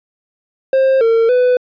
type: tone with pitch steps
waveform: triangle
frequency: 531 / 455.5 / 498.9 Hz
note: C5 / A#4 / B4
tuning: +25 / -40 / +17 cents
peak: -7 dBFS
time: 0.73-1.57 s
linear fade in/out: 2 ms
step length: 280 ms
effects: resampled to 11025 Hz